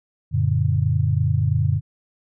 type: chord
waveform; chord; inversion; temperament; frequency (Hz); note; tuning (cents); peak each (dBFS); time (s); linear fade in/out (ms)
sine; Gb augmented; none; just; 92.5 / 115.62 / 144.53; Gb2 / Bb2 / D3; 0 / -14 / -27; -21; 0.31-1.81; 50
effects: none